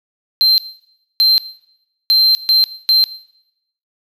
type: tone bursts at uneven times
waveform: triangle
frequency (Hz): 4131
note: C8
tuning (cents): -23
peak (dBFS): -7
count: 5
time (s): 0.41-0.58 / 1.2-1.38 / 2.1-2.35 / 2.49-2.64 / 2.89-3.04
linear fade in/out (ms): 0
effects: noise-tail reverb RT60 0.8 s tail -18 dB re dry